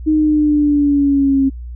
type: linear sweep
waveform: sine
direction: down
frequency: 311.1 to 268.4 Hz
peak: -10 dBFS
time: 0.06-1.5 s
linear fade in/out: 20 ms
effects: added 60 Hz sine -26 dBFS peak until 1.75 s